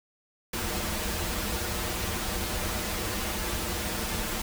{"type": "noise with comb filter", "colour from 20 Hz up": "pink", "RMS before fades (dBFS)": -31, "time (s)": [0.53, 4.42], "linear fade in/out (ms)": 5, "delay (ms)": 7.3, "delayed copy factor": -0.9, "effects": []}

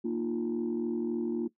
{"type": "chord", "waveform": "sine", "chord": "Bb suspended fourth", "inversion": "none", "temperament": "equal with one note detuned", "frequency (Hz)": [233.1, 305.6, 349.2], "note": ["Bb3", "Eb4", "F4"], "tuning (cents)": [0, -31, 0], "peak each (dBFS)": [-31, -35, -31], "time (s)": [0.04, 1.48], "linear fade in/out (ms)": 10, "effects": ["noise-tail reverb RT60 0.1 s tail -18 dB re dry", "tanh soft clip ceiling -23 dBFS"]}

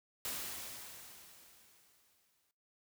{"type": "noise with exponential decay", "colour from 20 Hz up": "white", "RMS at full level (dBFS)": -39, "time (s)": [0.25, 2.51], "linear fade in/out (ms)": 0, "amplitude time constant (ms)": 490, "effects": ["noise-tail reverb RT60 0.3 s tail -17 dB re dry"]}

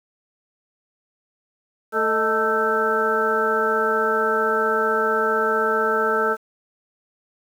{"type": "harmonic tone with a mistuned harmonic", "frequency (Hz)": 221.1, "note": "A3", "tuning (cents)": 9, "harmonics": [1, 2, 3, 4, 6, 7], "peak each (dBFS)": [-32, -22, -28, -28, -22, -25], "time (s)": [1.92, 6.37], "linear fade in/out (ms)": 50, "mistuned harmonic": 3, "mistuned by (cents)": -93, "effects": ["8-bit"]}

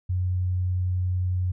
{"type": "tone", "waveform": "sine", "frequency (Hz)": 91.1, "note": "F#2", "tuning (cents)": -26, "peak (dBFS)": -22, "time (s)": [0.09, 1.52], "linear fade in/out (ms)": 10, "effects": []}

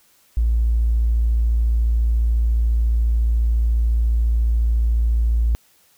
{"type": "tone with tanh clipping", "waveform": "triangle", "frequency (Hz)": 57.1, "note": "A#1", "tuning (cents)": -35, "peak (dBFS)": -14, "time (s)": [0.37, 5.55], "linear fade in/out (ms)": 0, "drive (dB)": 2, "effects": ["white hiss -57 dBFS RMS until 5.97 s"]}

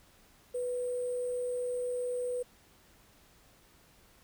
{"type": "tone with sample-and-hold", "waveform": "sine", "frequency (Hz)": 493.9, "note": "B4", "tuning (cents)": 0, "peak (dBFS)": -31, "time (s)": [0.54, 2.43], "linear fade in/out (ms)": 10, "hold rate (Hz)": 8820, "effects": ["pink hiss -62 dBFS RMS until 4.23 s"]}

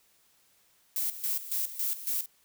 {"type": "noise with tremolo", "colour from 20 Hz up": "violet", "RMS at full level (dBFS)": -30, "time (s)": [0.96, 2.26], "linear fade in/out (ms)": 2, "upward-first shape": "square", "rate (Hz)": 3.6, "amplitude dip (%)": 75, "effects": ["white hiss -66 dBFS RMS until 2.44 s"]}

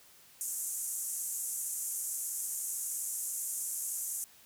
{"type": "band-pass noise", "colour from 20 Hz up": "pink", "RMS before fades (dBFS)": -37, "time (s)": [0.41, 4.24], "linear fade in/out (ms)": 0, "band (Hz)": [6700, 13000], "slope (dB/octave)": 48, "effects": ["white hiss -59 dBFS RMS until 4.45 s"]}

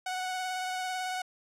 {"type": "tone with vibrato", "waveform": "sawtooth", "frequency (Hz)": 740, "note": "F#5", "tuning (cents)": 0, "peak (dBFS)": -28, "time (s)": [0.06, 1.22], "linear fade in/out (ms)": 5, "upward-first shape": "sine", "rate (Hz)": 18, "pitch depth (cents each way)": 16, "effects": ["low-pass 10000 Hz 12 dB/octave"]}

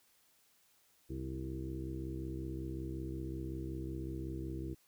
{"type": "harmonic tone with a mistuned harmonic", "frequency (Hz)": 65.41, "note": "C2", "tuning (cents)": 0, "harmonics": [1, 2, 3, 4, 5, 6, 7], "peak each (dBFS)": [-43, -44, -51, -51, -43, -50, -55], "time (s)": [1.09, 4.75], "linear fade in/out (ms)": 20, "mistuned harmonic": 6, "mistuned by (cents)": -42, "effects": ["white hiss -70 dBFS RMS until 4.87 s"]}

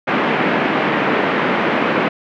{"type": "band-pass noise", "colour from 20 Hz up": "pink", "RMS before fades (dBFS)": -17, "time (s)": [0.07, 2.09], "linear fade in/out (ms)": 10, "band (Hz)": [190, 2500], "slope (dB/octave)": 24, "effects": []}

